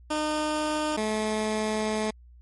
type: tone pair in turn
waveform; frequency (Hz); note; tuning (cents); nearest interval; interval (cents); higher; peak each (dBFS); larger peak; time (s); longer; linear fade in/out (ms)
15% pulse; 305.2 / 215.8; D#4 / A3; -33 / -33; tritone; 600; first; -19; neither; 0.1-0.97 / 0.97-2.11; second; 10
effects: added 60 Hz sine -48 dBFS peak until 2.41 s + MP3 48 kbps